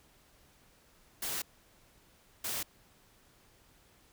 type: noise bursts at uneven times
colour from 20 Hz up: white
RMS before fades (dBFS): -36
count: 2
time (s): 1.22-1.42 / 2.44-2.63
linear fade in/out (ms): 5
effects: pink hiss -64 dBFS RMS until 4.12 s